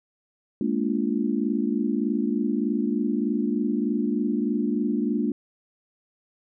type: chord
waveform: sine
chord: Bb dominant seventh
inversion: third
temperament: just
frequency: 209.8 / 233.1 / 291.4 / 349.6 Hz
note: Ab3 / Bb3 / D4 / F4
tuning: +18 / 0 / -13 / +2 cents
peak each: -27 / -26 / -27 / -31 dBFS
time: 0.61-5.32 s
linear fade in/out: 2 ms
effects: none